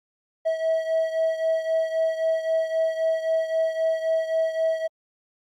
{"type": "beating tone pair", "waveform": "triangle", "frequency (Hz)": [646, 649.8], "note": ["E5", "E5"], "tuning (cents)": [-35, -25], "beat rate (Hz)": 3.8, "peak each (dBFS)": [-20, -25], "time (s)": [0.45, 4.88], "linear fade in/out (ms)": 20, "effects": ["tanh soft clip ceiling -12 dBFS", "Opus 48 kbps"]}